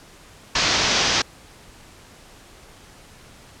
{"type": "low-pass noise", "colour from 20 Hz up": "white", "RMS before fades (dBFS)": -20, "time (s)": [0.55, 1.22], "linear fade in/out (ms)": 5, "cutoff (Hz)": 6200, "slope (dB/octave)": 48, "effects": ["pink hiss -47 dBFS RMS until 3.6 s", "low-pass 10000 Hz 12 dB/octave"]}